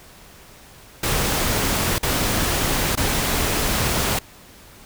pink noise with dropouts, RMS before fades -21 dBFS, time 1.03-4.19 s, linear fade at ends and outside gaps 5 ms, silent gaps 1.984-2.029 / 2.954-2.973 s, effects pink hiss -46 dBFS RMS until 4.85 s

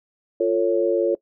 sine chord, F augmented, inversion none, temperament equal with one note detuned, 349.2 / 447.7 / 554.4 Hz, F4 / A4 / C#5, 0 / +30 / 0 cents, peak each -21 dBFS, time 0.4-1.15 s, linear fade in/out 5 ms, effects noise-tail reverb RT60 0.1 s tail -20 dB re dry

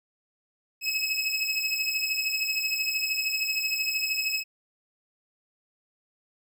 25% pulse beating tone pair, 2565 / 2578 Hz, E7 / E7, -48 / -39 cents, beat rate 13 Hz, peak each -24 / -26 dBFS, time 0.81-4.44 s, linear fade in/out 50 ms, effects none

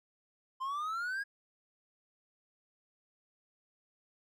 triangle exponential sweep, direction up, 1034 to 1661.2 Hz, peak -32 dBFS, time 0.6-1.24 s, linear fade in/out 20 ms, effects none

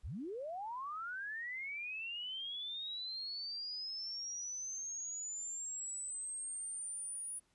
sine linear sweep, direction up, 31 to 9790 Hz, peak -40 dBFS, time 0.03-7.4 s, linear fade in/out 20 ms, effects pink hiss -75 dBFS RMS until 7.54 s + resampled to 24000 Hz

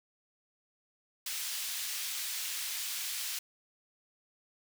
pink high-pass noise, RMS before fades -37 dBFS, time 1.26-3.39 s, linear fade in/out 5 ms, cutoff 2900 Hz, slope 12 dB/octave, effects none

